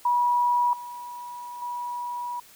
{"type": "tone with level steps", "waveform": "sine", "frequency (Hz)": 970, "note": "B5", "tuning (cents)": -31, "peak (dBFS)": [-19, -35, -29], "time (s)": [0.05, 2.4], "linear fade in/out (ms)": 5, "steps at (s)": [0.73, 1.62], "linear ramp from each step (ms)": 2, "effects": ["white hiss -52 dBFS RMS until 2.55 s"]}